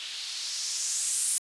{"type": "noise with low-pass filter sweep", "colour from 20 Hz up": "violet", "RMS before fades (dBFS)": -31, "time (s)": [0, 1.38], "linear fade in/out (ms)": 0, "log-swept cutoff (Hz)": [3300, 10000], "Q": 2.3, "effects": ["resampled to 24000 Hz"]}